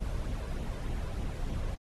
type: noise with flanger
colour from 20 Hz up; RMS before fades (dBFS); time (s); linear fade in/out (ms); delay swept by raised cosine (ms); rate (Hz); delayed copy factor
brown; -34; 0-1.76; 20; 0.29 to 1.99; 3.3; +0.5
effects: AAC 32 kbps